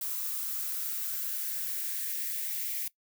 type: noise with high-pass filter sweep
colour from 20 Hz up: violet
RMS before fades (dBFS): -34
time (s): 0.01-2.88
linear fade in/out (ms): 5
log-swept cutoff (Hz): 1100 to 2100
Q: 3.6
effects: noise-tail reverb RT60 0.1 s tail -19 dB re dry